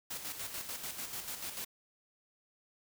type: noise with tremolo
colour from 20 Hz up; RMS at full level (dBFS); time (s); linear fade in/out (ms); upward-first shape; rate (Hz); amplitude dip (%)
white; -40; 0.1-1.65; 10; square; 6.8; 50
effects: none